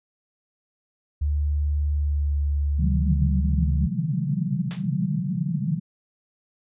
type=tone with pitch glide; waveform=sine; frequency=73.42 to 72.08 Hz; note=D2 to D2; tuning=0 to -32 cents; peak=-20 dBFS; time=1.21-3.87 s; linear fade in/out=10 ms; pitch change=-32 cents; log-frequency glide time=1.92-2.36 s
type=band-pass noise; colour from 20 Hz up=white; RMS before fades=-25 dBFS; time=2.78-5.8 s; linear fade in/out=20 ms; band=130 to 200 Hz; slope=96 dB/octave
type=noise with exponential decay; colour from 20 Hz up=white; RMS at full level=-30 dBFS; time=4.71-4.89 s; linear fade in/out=0 ms; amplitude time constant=37 ms
effects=resampled to 8000 Hz